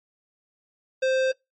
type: tone with hard clipping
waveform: sine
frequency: 523.3 Hz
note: C5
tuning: in tune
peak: -22 dBFS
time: 1.02-1.32 s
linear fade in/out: 10 ms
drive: 16 dB
effects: noise-tail reverb RT60 0.2 s tail -25 dB re dry + MP3 32 kbps